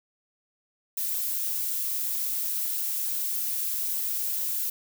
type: noise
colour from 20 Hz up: violet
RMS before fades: -29 dBFS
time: 0.97-4.7 s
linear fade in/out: 5 ms
effects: none